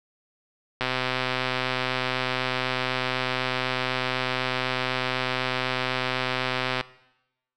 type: click train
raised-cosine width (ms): 0.3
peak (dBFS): -9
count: 769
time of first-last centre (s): 0.81-6.81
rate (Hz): 128
effects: noise-tail reverb RT60 0.9 s tail -19 dB re dry